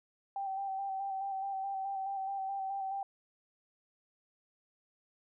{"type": "tone with vibrato", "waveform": "sine", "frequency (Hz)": 779, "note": "G5", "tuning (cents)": -11, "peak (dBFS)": -34, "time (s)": [0.36, 3.03], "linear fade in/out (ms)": 2, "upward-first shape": "square", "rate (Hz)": 4.7, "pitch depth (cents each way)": 23, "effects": []}